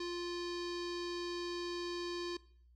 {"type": "tone with low-pass filter", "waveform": "square", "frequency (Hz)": 349.2, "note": "F4", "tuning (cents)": 0, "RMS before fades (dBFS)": -40, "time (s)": [0, 2.37], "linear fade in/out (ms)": 5, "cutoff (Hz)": 4700, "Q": 3.6, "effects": ["noise-tail reverb RT60 0.6 s tail -20 dB re dry", "added 60 Hz sine -61 dBFS peak until 2.75 s"]}